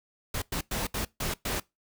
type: noise bursts at uneven times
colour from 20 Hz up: pink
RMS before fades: -31 dBFS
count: 6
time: 0.34-0.42 / 0.52-0.61 / 0.71-0.87 / 0.94-1.05 / 1.2-1.34 / 1.45-1.6 s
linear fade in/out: 5 ms
effects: noise-tail reverb RT60 0.2 s tail -22 dB re dry